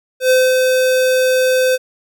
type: tone with ADSR envelope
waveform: square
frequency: 513 Hz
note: C5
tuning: 34 cents flat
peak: -9 dBFS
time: 0.2-1.78 s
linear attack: 100 ms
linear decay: 230 ms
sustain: -3 dB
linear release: 36 ms
effects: none